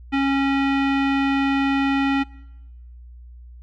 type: tone with low-pass filter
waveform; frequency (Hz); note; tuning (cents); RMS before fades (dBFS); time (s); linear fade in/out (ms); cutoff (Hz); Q
square; 274.4; C#4; -17; -20; 0.12-2.24; 20; 2500; 2.3
effects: noise-tail reverb RT60 1.0 s tail -24 dB re dry + added 60 Hz sine -39 dBFS peak until 3.62 s